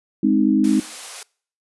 sine chord, Ab major, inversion none, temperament equal, 207.7 / 261.6 / 311.1 Hz, Ab3 / C4 / Eb4, 0 / 0 / 0 cents, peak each -18 dBFS, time 0.23-0.8 s, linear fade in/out 5 ms
white high-pass noise, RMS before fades -34 dBFS, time 0.64-1.23 s, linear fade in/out 2 ms, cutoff 430 Hz, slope 48 dB/octave
effects noise-tail reverb RT60 0.5 s tail -25 dB re dry + resampled to 24000 Hz

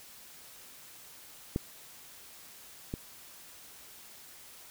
clicks, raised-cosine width 3 ms, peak -16 / -21 dBFS, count 2, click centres 1.561 / 2.939 s, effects white hiss -52 dBFS RMS until 4.7 s

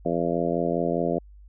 harmonic tone, 84.9 Hz, F2, 48 cents flat, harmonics 2 / 3 / 4 / 5 / 6 / 7 / 8, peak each -30 / -30 / -30 / -30 / -30 / -30 / -30 dBFS, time 0.05-1.19 s, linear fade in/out 10 ms, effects added 50 Hz sine -45 dBFS peak until 1.48 s

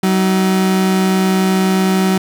35% pulse tone pair together, 188.88 / 317.4 Hz, F#3 / D#4, +36 / +35 cents, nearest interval major sixth, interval 899 cents, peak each -10 / -22 dBFS, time 0.03-2.18 s, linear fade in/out 5 ms, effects none

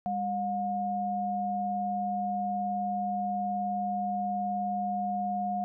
sine tone pair together, 201 / 717.9 Hz, G3 / F5, +44 / +48 cents, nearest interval octave + minor seventh, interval 2204 cents, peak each -34 / -29 dBFS, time 0.06-5.64 s, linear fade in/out 0 ms, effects none

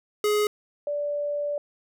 square / sine tone pair in turn, 419.2 / 582.8 Hz, G#4 / D5, +16 / -13 cents, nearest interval tritone, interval 571 cents, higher second, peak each -21 / -25 dBFS, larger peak first, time 0.24-0.47 / 0.87-1.58 s, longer second, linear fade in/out 2 ms, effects none

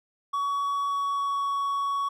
triangle tone with pitch glide, 1127 to 1119.2 Hz, C#6 to C#6, +28 to +16 cents, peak -23 dBFS, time 0.33-2.09 s, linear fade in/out 10 ms, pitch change -12 cents, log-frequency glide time 0.84-1.48 s, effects none

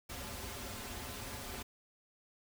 pink noise with comb filter, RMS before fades -44 dBFS, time 0.09-1.63 s, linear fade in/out 10 ms, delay 6.3 ms, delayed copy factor -0.8, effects none

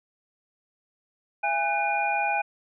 sine tone cluster, 672 / 818 / 1504 / 2432 Hz, E5 / G#5 / F#6 / D#7, +33 / -26 / +28 / -40 cents, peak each -32 / -25 / -33 / -28 dBFS, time 1.43-2.42 s, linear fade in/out 10 ms, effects none

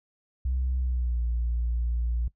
sine tone with pitch glide, 64 to 58.69 Hz, C2 to A#1, -38 to +12 cents, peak -23 dBFS, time 0.45-2.28 s, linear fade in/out 5 ms, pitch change -150 cents, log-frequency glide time 0.78-1.2 s, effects noise-tail reverb RT60 0.1 s tail -19 dB re dry + tanh soft clip ceiling -21 dBFS

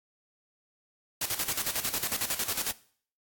white noise with tremolo, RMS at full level -29 dBFS, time 1.21-2.72 s, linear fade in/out 5 ms, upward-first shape square, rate 11 Hz, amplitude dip 70%, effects noise-tail reverb RT60 0.5 s tail -19 dB re dry + AAC 64 kbps

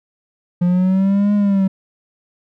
triangle linear two-way sweep, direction up then down, 174.61 to 207.2 to 189.5 Hz, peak -10 dBFS, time 0.61-1.68 s, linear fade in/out 10 ms, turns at 1.34 s, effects none

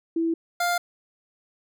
sine / 25% pulse tone pair in turn, 330 / 700.6 Hz, E4 / F5, +2 / +5 cents, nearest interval octave + minor second, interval 1303 cents, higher second, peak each -21 / -18 dBFS, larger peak second, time 0.16-0.34 / 0.6-0.78 s, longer neither, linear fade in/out 5 ms, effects none

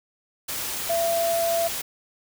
sine tone in noise, 673 Hz, E5, 36 cents sharp, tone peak -21 dBFS, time 0.89-1.68 s, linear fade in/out 10 ms, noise white, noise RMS -30 dBFS, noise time 0.48-1.82 s, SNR +6 dB, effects none

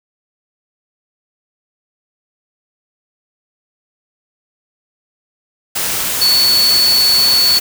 sine tone in noise, 4435 Hz, C#8, in tune, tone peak -9 dBFS, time 6.21-7.59 s, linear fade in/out 10 ms, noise white, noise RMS -18 dBFS, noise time 5.75-7.6 s, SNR +6 dB, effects none

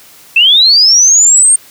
sine linear sweep, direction up, 2600 to 8740 Hz, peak -3 dBFS, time 0.36-1.56 s, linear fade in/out 5 ms, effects white hiss -39 dBFS RMS until 1.7 s + high-pass 60 Hz 12 dB/octave

